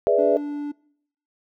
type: chord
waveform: sine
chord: E dominant seventh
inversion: first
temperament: equal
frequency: 415.3 / 493.9 / 587.3 / 659.3 Hz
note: G#4 / B4 / D5 / E5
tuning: 0 / 0 / 0 / 0 cents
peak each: -21 dBFS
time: 0.07-0.37 s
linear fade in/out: 0 ms
type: tone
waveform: triangle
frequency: 291.4 Hz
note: D4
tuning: 13 cents flat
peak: -24 dBFS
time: 0.18-0.72 s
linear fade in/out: 10 ms
effects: noise-tail reverb RT60 0.7 s tail -24 dB re dry